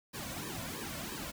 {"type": "noise with flanger", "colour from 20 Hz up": "pink", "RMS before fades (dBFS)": -41, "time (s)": [0.13, 1.32], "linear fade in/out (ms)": 20, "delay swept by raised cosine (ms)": [1.4, 2.5], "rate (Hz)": 3, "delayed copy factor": -0.95, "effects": []}